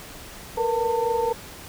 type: tone cluster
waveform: sine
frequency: 459 / 483 / 898 Hz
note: A#4 / B4 / A5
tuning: -27 / -39 / +35 cents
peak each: -25 dBFS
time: 0.57-1.33 s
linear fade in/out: 10 ms
effects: pink hiss -41 dBFS RMS until 1.68 s